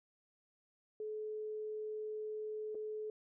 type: tone with dropouts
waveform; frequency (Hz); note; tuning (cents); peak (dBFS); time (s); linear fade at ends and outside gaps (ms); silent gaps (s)
sine; 429.3; A4; -43; -39; 1-3.1; 2; 2.747-2.752
effects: none

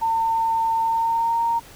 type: tone with pitch glide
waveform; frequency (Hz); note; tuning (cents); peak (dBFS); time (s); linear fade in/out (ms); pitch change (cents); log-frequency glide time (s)
sine; 905 to 926.7; A5 to A#5; +48 to -10; -18; 0.01-1.6; 20; +42; 0.81-1.43
effects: pink hiss -45 dBFS RMS until 1.75 s

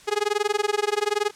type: tone with amplitude modulation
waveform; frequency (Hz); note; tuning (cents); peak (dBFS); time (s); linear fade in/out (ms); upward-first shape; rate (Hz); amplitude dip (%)
sawtooth; 416.4; G#4; +5; -14; 0.07-1.31; 20; sine; 21.1; 100
effects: white hiss -49 dBFS RMS until 1.35 s + low-pass 8000 Hz 12 dB/octave

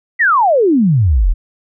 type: exponential sweep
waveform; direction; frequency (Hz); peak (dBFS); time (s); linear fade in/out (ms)
sine; down; 2024 to 34.65; -8; 0.19-1.34; 20
effects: none

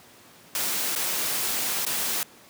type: noise with dropouts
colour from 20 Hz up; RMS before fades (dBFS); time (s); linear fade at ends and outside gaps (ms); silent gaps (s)
white; -27; 0.55-2.23; 1; 0.952-0.96 / 1.851-1.865
effects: pink hiss -51 dBFS RMS until 2.49 s + high-pass 150 Hz 12 dB/octave

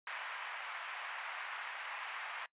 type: band-pass noise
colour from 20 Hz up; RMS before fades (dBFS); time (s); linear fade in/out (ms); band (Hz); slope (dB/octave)
white; -44; 0.07-2.46; 2; 800 to 2400; 24
effects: noise-tail reverb RT60 0.1 s tail -22 dB re dry + resampled to 8000 Hz

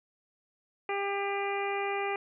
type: harmonic tone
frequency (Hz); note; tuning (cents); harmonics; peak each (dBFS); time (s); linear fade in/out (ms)
399.2; G4; +32; 1 / 2 / 3 / 4 / 5 / 6 / 7; -33 / -34 / -39 / -45 / -39 / -38 / -46; 0.89-2.16; 2
effects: none

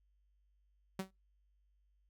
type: tone with exponential decay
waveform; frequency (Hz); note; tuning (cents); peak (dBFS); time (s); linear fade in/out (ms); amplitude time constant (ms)
sawtooth; 190.1; F#3; +47; -30; 0.99-1.11; 5; 24
effects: noise-tail reverb RT60 0.2 s tail -23 dB re dry + added 50 Hz sine -70 dBFS peak until 2.09 s

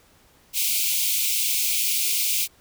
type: high-pass noise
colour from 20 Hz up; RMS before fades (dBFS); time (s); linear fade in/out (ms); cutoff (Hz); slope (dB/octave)
white; -23; 0.53-2.48; 50; 2200; 96
effects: pink hiss -57 dBFS RMS until 2.6 s

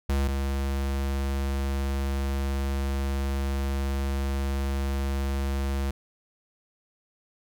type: tone pair in turn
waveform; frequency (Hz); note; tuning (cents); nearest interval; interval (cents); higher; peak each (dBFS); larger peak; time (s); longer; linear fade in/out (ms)
square; 69 / 68.52; C#2 / C#2; -7 / -19; unison; 12; first; -23 / -26; first; 0.09-0.28 / 0.28-5.91; second; 5
effects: none

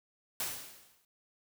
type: noise with exponential decay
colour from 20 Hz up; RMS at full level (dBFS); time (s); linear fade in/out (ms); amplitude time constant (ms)
white; -33; 0.4-1.05; 2; 140
effects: none

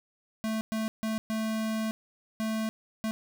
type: tone bursts at uneven times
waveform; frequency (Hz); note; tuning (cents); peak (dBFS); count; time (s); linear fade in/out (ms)
square; 220; A3; 0; -29; 6; 0.44-0.61 / 0.72-0.88 / 1.03-1.18 / 1.3-1.91 / 2.4-2.69 / 3.04-3.11; 0
effects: none

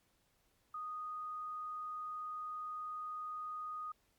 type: tone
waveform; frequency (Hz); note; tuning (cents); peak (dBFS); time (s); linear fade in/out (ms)
sine; 1240; D#6; -6; -40; 0.74-3.92; 5
effects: pink hiss -75 dBFS RMS until 4.18 s + MP3 96 kbps

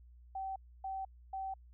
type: tone bursts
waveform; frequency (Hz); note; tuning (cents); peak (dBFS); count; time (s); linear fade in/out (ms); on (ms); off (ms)
sine; 770; G5; -31; -37; 3; 0.35-1.54; 5; 210; 280
effects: added 60 Hz sine -55 dBFS peak until 1.73 s

